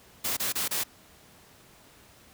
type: noise bursts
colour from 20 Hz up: white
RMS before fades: -29 dBFS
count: 4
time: 0.24-0.838 s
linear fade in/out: 10 ms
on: 130 ms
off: 26 ms
effects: pink hiss -55 dBFS RMS until 2.33 s + high-pass 60 Hz 12 dB/octave